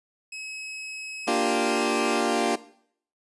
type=tone; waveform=sawtooth; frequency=2563 Hz; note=E7; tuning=49 cents flat; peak=-32 dBFS; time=0.32-2.2 s; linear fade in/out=5 ms
type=chord; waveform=20% pulse; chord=G minor seventh; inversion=first; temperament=equal; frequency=233.1 / 293.7 / 349.2 / 392 Hz; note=Bb3 / D4 / F4 / G4; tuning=0 / 0 / 0 / 0 cents; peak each=-23 dBFS; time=1.27-2.56 s; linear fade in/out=10 ms
effects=noise-tail reverb RT60 0.6 s tail -17 dB re dry + resampled to 24000 Hz